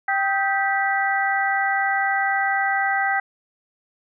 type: harmonic tone with a mistuned harmonic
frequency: 392 Hz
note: G4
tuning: in tune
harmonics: 2 / 3 / 4 / 5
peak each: -22 / -30 / -24 / -24 dBFS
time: 0.08-3.2 s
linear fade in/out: 5 ms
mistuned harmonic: 3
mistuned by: +120 cents
effects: none